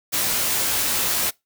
white noise with comb filter, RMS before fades -22 dBFS, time 0.12-1.31 s, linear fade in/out 20 ms, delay 17 ms, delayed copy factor +0.6, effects noise-tail reverb RT60 0.2 s tail -24 dB re dry

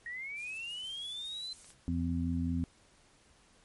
sine linear sweep, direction up, 1869 to 4094 Hz, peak -38 dBFS, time 0.06-1.53 s, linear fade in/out 2 ms
violet noise, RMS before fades -49 dBFS, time 0.35-1.75 s, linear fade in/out 50 ms
clicks, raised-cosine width 0.2 ms, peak -39 dBFS, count 2, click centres 1.645 / 1.704 s
harmonic tone, 84.8 Hz, E2, 50 cents sharp, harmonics 1 / 2 / 3, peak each -34 / -36 / -33 dBFS, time 1.88-2.64 s, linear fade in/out 0 ms
effects pink hiss -64 dBFS RMS until 3.64 s + MP3 48 kbps

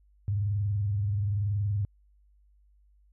sine tone with frequency modulation, 101.6 Hz, G#2, 38 cents flat, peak -25 dBFS, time 0.28-1.85 s, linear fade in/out 0 ms, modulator 21 Hz, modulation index 0.33, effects added 50 Hz sine -59 dBFS peak until 3.12 s

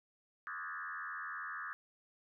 sine tone with frequency modulation, 1451 Hz, F#6, 34 cents flat, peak -40 dBFS, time 0.47-1.73 s, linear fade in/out 0 ms, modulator 83.6 Hz, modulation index 3.7, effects none

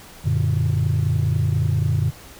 sine chord, Gb augmented, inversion none, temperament equal, 92.5 / 116.54 / 146.83 Hz, Gb2 / Bb2 / D3, 0 / 0 / 0 cents, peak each -20 dBFS, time 0.24-2.11 s, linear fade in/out 20 ms, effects tanh soft clip ceiling -12 dBFS + pink hiss -43 dBFS RMS until 2.39 s

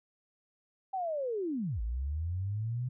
sine linear two-way sweep, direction down then up, 784 to 52.2 to 128.2 Hz, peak -31 dBFS, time 0.93-2.89 s, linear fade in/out 10 ms, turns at 1.81 s, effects none

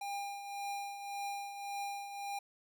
square tone with tremolo, 803 Hz, G5, 41 cents sharp, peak -37 dBFS, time 0.01-2.39 s, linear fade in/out 5 ms, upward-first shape triangle, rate 1.8 Hz, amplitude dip 60%, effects none

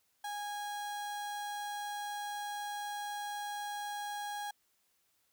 35% pulse tone, 824 Hz, G#5, 14 cents flat, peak -36 dBFS, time 0.24-4.51 s, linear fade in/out 5 ms, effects white hiss -75 dBFS RMS until 5.32 s

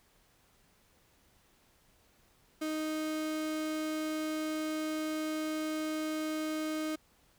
35% pulse tone, 311.1 Hz, D#4, in tune, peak -31 dBFS, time 2.61-6.96 s, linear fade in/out 10 ms, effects pink hiss -67 dBFS RMS until 7.38 s

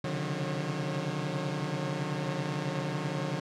sawtooth tone cluster, 133 / 140.6 / 151.2 / 181.4 / 542 Hz, C3 / C#3 / D#3 / F#3 / C#5, +29 / +25 / -49 / -34 / -39 cents, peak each -36 / -35 / -30 / -33 / -37 dBFS, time 0.04-3.4 s, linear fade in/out 5 ms, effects low-pass 6000 Hz 12 dB/octave

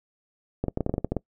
clicks, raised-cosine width 2 ms, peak -12 dBFS, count 11, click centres 0.64 / 0.683 / 0.774 / 0.807 / 0.864 / 0.895 / 0.94 / 0.981 / 1.046 / 1.12 / 1.167 s, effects noise-tail reverb RT60 0.1 s tail -23 dB re dry

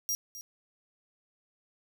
sawtooth tone with echo, 5700 Hz, F8, 34 cents sharp, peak -26 dBFS, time 0.09-0.15 s, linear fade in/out 0 ms, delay 260 ms, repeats 1, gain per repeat -13 dB, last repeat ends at 0.41 s, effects none

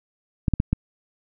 clicks, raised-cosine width 5 ms, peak -7 dBFS, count 4, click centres 0.482 / 0.537 / 0.601 / 0.73 s, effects none

